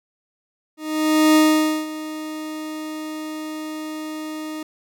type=tone with ADSR envelope; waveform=40% pulse; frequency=310 Hz; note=D#4; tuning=6 cents flat; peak=-10 dBFS; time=0.77-4.63 s; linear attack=580 ms; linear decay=510 ms; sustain=-17 dB; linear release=4 ms; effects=none